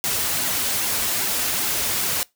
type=noise with flanger; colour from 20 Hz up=white; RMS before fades=-23 dBFS; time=0.04-2.23 s; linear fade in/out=0 ms; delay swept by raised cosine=1.6 to 6.4 ms; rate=2.5 Hz; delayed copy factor=-0.55; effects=noise-tail reverb RT60 0.2 s tail -23 dB re dry